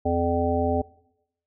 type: harmonic tone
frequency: 85.5 Hz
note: F2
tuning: 36 cents flat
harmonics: 1 / 3 / 5 / 7 / 9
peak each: -27 / -27 / -27 / -27 / -27 dBFS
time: 0.05-0.82 s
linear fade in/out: 10 ms
effects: noise-tail reverb RT60 0.8 s tail -22 dB re dry